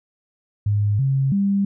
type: tone with pitch steps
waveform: sine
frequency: 103.3 / 135.5 / 198.6 Hz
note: G#2 / C#3 / G3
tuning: -9 / -39 / +23 cents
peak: -16 dBFS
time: 0.66-1.65 s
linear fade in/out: 5 ms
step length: 330 ms
effects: none